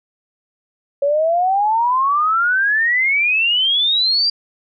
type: exponential sweep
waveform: sine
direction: up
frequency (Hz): 554.4 to 4800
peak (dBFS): -13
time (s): 1.02-4.3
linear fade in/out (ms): 5
effects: none